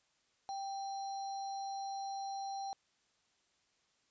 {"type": "tone with sample-and-hold", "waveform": "sine", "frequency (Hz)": 784, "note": "G5", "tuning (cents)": 0, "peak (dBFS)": -38, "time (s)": [0.49, 2.73], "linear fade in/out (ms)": 0, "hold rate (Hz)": 4900, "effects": ["white hiss -75 dBFS RMS until 4.1 s", "resampled to 16000 Hz"]}